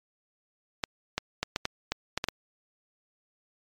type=clicks; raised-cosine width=0.2 ms; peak=-10 dBFS; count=9; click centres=0.838 / 1.18 / 1.43 / 1.561 / 1.654 / 1.92 / 2.176 / 2.241 / 2.286 s; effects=MP3 96 kbps